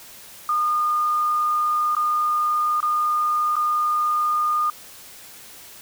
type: tone with dropouts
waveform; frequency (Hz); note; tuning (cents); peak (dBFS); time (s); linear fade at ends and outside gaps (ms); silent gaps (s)
sine; 1219; D#6; -36; -18; 0.49-4.7; 2; 1.951-1.966 / 2.804-2.828 / 3.556-3.565
effects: white hiss -43 dBFS RMS until 5.81 s